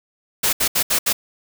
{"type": "noise bursts at uneven times", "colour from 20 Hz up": "white", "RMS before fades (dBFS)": -18, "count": 5, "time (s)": [[0.43, 0.53], [0.6, 0.68], [0.75, 0.83], [0.9, 0.99], [1.06, 1.13]], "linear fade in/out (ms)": 10, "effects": []}